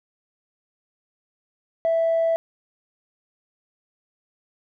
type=tone with tanh clipping; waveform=triangle; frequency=659.3 Hz; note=E5; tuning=in tune; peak=-18 dBFS; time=1.85-2.36 s; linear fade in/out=0 ms; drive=5 dB; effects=none